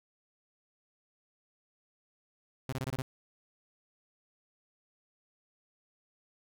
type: tone bursts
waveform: sawtooth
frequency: 130.81 Hz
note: C3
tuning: in tune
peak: -29 dBFS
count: 6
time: 2.69-3.019 s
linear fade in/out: 0 ms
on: 34 ms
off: 25 ms
effects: none